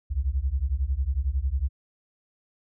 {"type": "beating tone pair", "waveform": "sine", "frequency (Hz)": [61.74, 72.74], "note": ["B1", "D2"], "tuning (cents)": [0, -16], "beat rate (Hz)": 11, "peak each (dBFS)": -26, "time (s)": [0.1, 1.69], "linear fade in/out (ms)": 20, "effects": []}